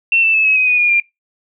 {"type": "tone with pitch steps", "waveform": "sine", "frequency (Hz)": [2700, 2654, 2608, 2563, 2519, 2476, 2433, 2392], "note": ["E7", "E7", "E7", "E7", "D#7", "D#7", "D#7", "D7"], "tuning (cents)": [41, 11, -19, -49, 21, -9, -39, 31], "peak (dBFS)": -10, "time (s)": [0.12, 1], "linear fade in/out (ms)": 2, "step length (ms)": 110, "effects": ["noise-tail reverb RT60 0.2 s tail -22 dB re dry"]}